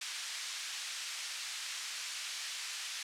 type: band-pass noise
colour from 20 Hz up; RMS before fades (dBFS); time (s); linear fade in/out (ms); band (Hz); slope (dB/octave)
white; -41; 0.01-3.03; 5; 1700 to 6300; 12
effects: low-pass 10000 Hz 12 dB/octave